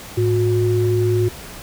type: tone pair together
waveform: sine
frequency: 107.5 / 361.6 Hz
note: A2 / F#4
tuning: -40 / -40 cents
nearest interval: octave + major sixth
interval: 2100 cents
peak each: -17 dBFS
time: 0.17-1.29 s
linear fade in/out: 10 ms
effects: pink hiss -36 dBFS RMS until 1.62 s